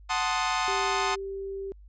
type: chord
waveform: sawtooth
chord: F# diminished seventh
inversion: none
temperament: equal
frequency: 740 / 880 / 1046.5 / 1244.5 Hz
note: F#5 / A5 / C6 / Eb6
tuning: 0 / 0 / 0 / 0 cents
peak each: -27 dBFS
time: 0.09-1.16 s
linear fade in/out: 20 ms
type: tone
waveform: sine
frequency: 390.9 Hz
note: G4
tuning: 5 cents flat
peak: -32 dBFS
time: 0.68-1.72 s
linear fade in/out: 0 ms
effects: added 50 Hz sine -47 dBFS peak until 1.88 s + resampled to 16000 Hz